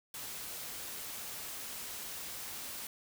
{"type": "noise", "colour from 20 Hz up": "white", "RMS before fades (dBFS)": -43, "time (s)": [0.14, 2.87], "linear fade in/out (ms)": 2, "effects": []}